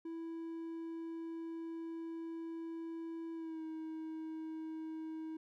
triangle tone with pitch glide, 329.6 to 318 Hz, E4 to D#4, 0 to +38 cents, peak -39 dBFS, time 0.05-5.37 s, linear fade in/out 5 ms, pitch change -62 cents, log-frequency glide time 3.34-3.63 s, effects none

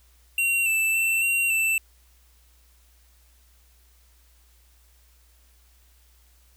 square tone with pitch steps, 2748 / 2649 / 2680 / 2749 / 2662 Hz, F7 / E7 / E7 / F7 / E7, -29 / +8 / +28 / -28 / +16 cents, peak -21 dBFS, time 0.38-1.78 s, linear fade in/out 2 ms, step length 280 ms, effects added 60 Hz sine -56 dBFS peak until 6.56 s + white hiss -62 dBFS RMS until 6.56 s

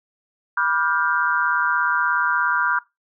sine chord, G dominant seventh, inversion first, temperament just, 980 / 1176 / 1411.2 / 1568 Hz, B5 / D6 / F6 / G6, -14 / +2 / +18 / 0 cents, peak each -25 / -25 / -21 / -23 dBFS, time 0.57-2.79 s, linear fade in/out 5 ms, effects noise-tail reverb RT60 0.2 s tail -20 dB re dry

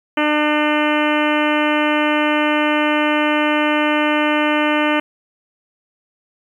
harmonic tone, 300 Hz, D4, 37 cents sharp, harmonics 1 / 2 / 3 / 4 / 5 / 6 / 7 / 8 / 9 / 10, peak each -18 / -21 / -23 / -24 / -25 / -26 / -26 / -27 / -28 / -28 dBFS, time 0.17-5 s, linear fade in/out 5 ms, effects 8-bit

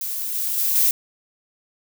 violet noise with level steps, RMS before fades -27 / -24 / -21 / -17 dBFS, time 0.01-0.91 s, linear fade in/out 2 ms, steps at 0.34 / 0.57 / 0.75 s, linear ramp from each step 10 ms, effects none

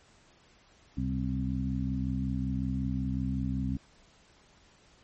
harmonic tone with a mistuned harmonic, 65.41 Hz, C2, in tune, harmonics 1 / 2 / 3 / 4, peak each -34 / -34 / -34 / -34 dBFS, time 0.97-3.77 s, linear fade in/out 5 ms, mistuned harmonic 1, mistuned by +93 cents, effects pink hiss -61 dBFS RMS until 5.03 s + MP3 32 kbps

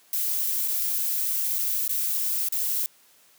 violet noise with dropouts, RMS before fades -26 dBFS, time 0.13-2.86 s, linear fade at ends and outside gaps 0 ms, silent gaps 0.677-0.682 / 1.584-1.589 / 1.878-1.894 / 2.486-2.523 s, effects white hiss -58 dBFS RMS until 3.38 s + high-pass 150 Hz 12 dB/octave

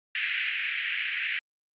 white band-pass noise, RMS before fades -30 dBFS, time 0.15-1.39 s, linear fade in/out 2 ms, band 1700 to 2800 Hz, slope 48 dB/octave, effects Opus 48 kbps

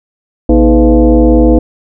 sine tone with frequency modulation, 130.81 Hz, C3, in tune, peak -3 dBFS, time 0.49-1.59 s, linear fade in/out 5 ms, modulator 186 Hz, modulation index 2.2, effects none

